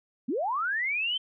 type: linear sweep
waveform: sine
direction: up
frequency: 207.7 to 3136 Hz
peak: -26 dBFS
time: 0.28-1.18 s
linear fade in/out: 10 ms
effects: none